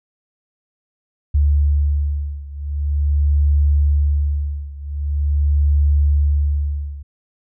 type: beating tone pair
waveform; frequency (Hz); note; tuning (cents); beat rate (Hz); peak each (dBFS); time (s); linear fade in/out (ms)
sine; 72.4 / 72.84; D2 / D2; -24 / -14; 0.44; -16 / -18; 1.34-7.03; 10
effects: none